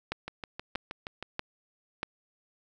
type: two click trains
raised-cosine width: 0.3 ms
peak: -21 / -15 dBFS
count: 7 / 4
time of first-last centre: 0.28-1.226 / 0.12-2.031 s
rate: 6.34 / 1.57 Hz
effects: none